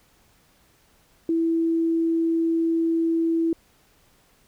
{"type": "tone", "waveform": "sine", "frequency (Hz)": 329.6, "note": "E4", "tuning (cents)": 0, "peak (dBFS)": -19, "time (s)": [1.29, 3.53], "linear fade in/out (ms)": 2, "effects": ["pink hiss -60 dBFS RMS until 4.47 s"]}